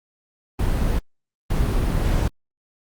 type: noise bursts at uneven times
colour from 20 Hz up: brown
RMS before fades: -20 dBFS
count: 2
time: 0.59-0.99 / 1.5-2.28 s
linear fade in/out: 5 ms
effects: Opus 24 kbps